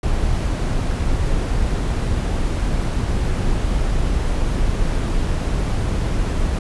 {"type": "noise", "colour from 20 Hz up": "brown", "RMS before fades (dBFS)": -19, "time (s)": [0.03, 6.59], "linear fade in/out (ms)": 5, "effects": ["resampled to 24000 Hz"]}